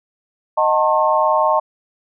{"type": "chord", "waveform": "sine", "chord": "D# diminished seventh", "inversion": "none", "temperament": "just", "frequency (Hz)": [622.3, 746.7, 896, 1075.3], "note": ["D#5", "F#5", "A5", "C6"], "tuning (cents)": [0, 16, 31, 47], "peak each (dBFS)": [-17, -23, -17, -18], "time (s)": [0.57, 1.6], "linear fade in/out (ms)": 10, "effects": []}